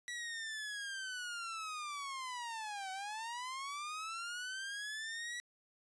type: linear two-way sweep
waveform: sawtooth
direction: down then up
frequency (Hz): 1948 to 750 to 1948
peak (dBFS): -37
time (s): 0.08-5.4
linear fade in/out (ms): 0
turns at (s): 2.91
effects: resampled to 22050 Hz